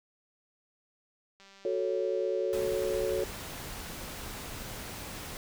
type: click train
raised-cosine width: 0.2 ms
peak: -38 dBFS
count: 438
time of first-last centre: 1.4-3.63 s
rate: 196 Hz
type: chord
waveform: sine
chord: F# minor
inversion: none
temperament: equal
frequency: 370 / 440 / 554.4 Hz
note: F#4 / A4 / C#5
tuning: 0 / 0 / 0 cents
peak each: -32 dBFS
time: 1.65-3.24 s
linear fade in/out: 2 ms
type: noise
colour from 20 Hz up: pink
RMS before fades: -41 dBFS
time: 2.53-5.37 s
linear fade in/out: 0 ms
effects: none